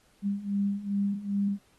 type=beating tone pair; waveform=sine; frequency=198.9 / 201.4 Hz; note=G3 / G3; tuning=+25 / +47 cents; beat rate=2.5 Hz; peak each=-31 / -28 dBFS; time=0.22-1.59 s; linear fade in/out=50 ms; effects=pink hiss -65 dBFS RMS until 1.78 s + AAC 32 kbps

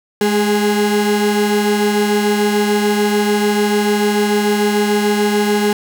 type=tone pair together; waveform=35% pulse; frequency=209.5 / 412.2 Hz; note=G#3 / G#4; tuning=+15 / -13 cents; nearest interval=octave; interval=1172 cents; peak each=-14 dBFS; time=0.21-5.73 s; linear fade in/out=2 ms; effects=none

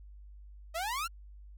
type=exponential sweep; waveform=sawtooth; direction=up; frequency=623 to 1432 Hz; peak=-29 dBFS; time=0.74-1.08 s; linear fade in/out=20 ms; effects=added 50 Hz sine -48 dBFS peak until 1.57 s

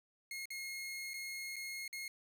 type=tone with dropouts; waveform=sawtooth; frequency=2154 Hz; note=C7; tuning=50 cents sharp; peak=-38 dBFS; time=0.31-2.08 s; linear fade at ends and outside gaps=2 ms; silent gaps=0.456-0.504 / 1.135-1.14 / 1.559-1.564 / 1.879-1.928 s; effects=none

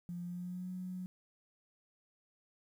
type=tone with pitch glide; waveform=sine; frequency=174.8 to 183.17 Hz; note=F3 to F#3; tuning=+2 to -17 cents; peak=-39 dBFS; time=0.09-1.06 s; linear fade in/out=0 ms; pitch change=+81 cents; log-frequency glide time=0.22-0.7 s; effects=11-bit

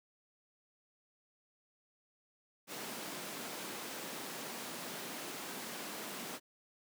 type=high-pass noise; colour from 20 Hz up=pink; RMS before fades=-44 dBFS; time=2.67-6.4 s; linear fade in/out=50 ms; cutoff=190 Hz; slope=24 dB/octave; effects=none

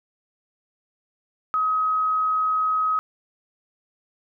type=tone; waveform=sine; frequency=1268 Hz; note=D#6; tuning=32 cents sharp; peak=-19 dBFS; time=1.54-2.99 s; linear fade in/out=0 ms; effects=none

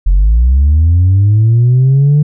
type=linear sweep; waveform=sine; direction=up; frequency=42.09 to 150.3 Hz; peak=-3 dBFS; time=0.06-2.23 s; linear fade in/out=10 ms; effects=tanh soft clip ceiling -3 dBFS

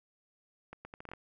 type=accelerating click train; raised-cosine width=0.5 ms; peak=-30 dBFS; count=8; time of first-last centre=0.73-1.135 s; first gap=120 ms; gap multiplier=0.74; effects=none

